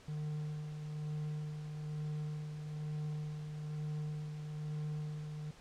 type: tone with tremolo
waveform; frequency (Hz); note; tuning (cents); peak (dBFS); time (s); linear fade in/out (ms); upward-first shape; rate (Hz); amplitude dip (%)
triangle; 151.3; D#3; -48; -34; 0.08-5.51; 5; sine; 1.1; 45
effects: pink hiss -59 dBFS RMS until 5.6 s + low-pass 7000 Hz 12 dB/octave